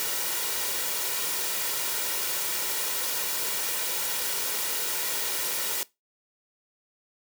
white noise with comb filter, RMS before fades -29 dBFS, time 0-5.83 s, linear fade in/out 0 ms, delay 2.1 ms, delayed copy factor +0.5, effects noise-tail reverb RT60 0.2 s tail -20 dB re dry + high-pass 200 Hz 12 dB/octave

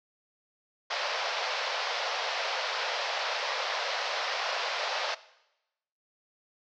pink band-pass noise, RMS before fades -32 dBFS, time 0.9-5.15 s, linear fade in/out 10 ms, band 510 to 5400 Hz, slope 48 dB/octave, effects noise-tail reverb RT60 0.9 s tail -18 dB re dry

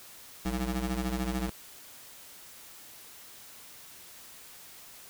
25% pulse ring-modulated tone, 125.9 Hz, B2, 34 cents sharp, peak -23 dBFS, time 0.45-1.5 s, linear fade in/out 5 ms, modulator 69.7 Hz, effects white hiss -50 dBFS RMS until 5.09 s

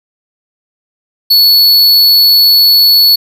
square tone, 4414 Hz, C#8, 8 cents flat, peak -4 dBFS, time 1.3-3.16 s, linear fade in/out 10 ms, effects none

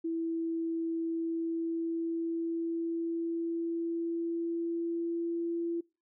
sine tone with pitch glide, 329.6 to 338.3 Hz, E4 to E4, 0 to +45 cents, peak -30 dBFS, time 0.04-5.81 s, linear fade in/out 10 ms, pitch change +45 cents, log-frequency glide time 1.03-5.62 s, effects noise-tail reverb RT60 0.3 s tail -25 dB re dry

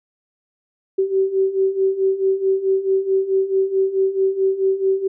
sine beating tone pair, 381.7 / 386.3 Hz, G4 / G4, -46 / -25 cents, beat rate 4.6 Hz, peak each -21 / -17 dBFS, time 0.98-5.08 s, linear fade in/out 10 ms, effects none

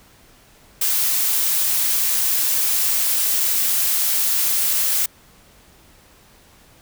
blue noise, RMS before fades -19 dBFS, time 0.81-5.06 s, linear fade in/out 5 ms, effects pink hiss -51 dBFS RMS until 6.81 s

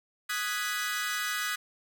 sawtooth chord, G# minor seventh, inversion second, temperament equal with one note detuned, 1244.5 / 1480 / 1668.9 / 1975.5 Hz, D#6 / F#6 / G#6 / B6, 0 / 0 / +8 / 0 cents, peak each -32 dBFS, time 0.29-1.56 s, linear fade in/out 10 ms, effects none

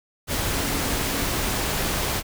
sine tone in noise, 277.2 Hz, C#4, in tune, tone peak -34 dBFS, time 0.49-1.29 s, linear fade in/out 50 ms, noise pink, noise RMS -25 dBFS, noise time 0.27-2.23 s, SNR -12 dB, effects none

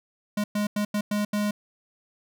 square tone bursts at uneven times, 207.7 Hz, G#3, in tune, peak -24 dBFS, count 6, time 0.37-0.44 / 0.55-0.67 / 0.76-0.85 / 0.94-1.01 / 1.11-1.25 / 1.33-1.51 s, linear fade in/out 5 ms, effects none

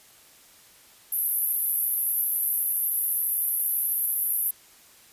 pink band-pass noise, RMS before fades -26 dBFS, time 1.12-4.51 s, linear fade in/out 5 ms, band 11000 to 13000 Hz, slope 96 dB/octave, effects white hiss -54 dBFS RMS until 5.12 s + resampled to 32000 Hz

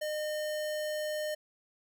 square tone, 609 Hz, D#5, 37 cents flat, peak -33 dBFS, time 0.01-1.35 s, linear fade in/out 10 ms, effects none

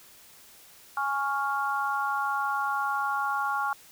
sine chord, Db major, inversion second, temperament equal, 830.6 / 1108.7 / 1396.9 Hz, Ab5 / Db6 / F6, 0 / 0 / 0 cents, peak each -30 dBFS, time 0.97-3.73 s, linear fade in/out 2 ms, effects white hiss -53 dBFS RMS until 3.91 s

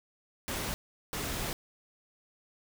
pink noise bursts at uneven times, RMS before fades -35 dBFS, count 2, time 0.48-0.74 / 1.13-1.53 s, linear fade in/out 0 ms, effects none

